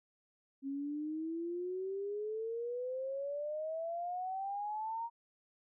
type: exponential sweep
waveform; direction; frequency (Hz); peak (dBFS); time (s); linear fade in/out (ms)
sine; up; 270 to 940; -36; 0.62-5.1; 50
effects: none